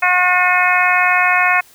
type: harmonic tone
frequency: 361.4 Hz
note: F#4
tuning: 41 cents flat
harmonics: 2 / 3 / 4 / 5 / 6 / 7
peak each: -18 / -18 / -18 / -18 / -18 / -18 dBFS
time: 0.02-1.61 s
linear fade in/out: 10 ms
effects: white hiss -47 dBFS RMS until 1.74 s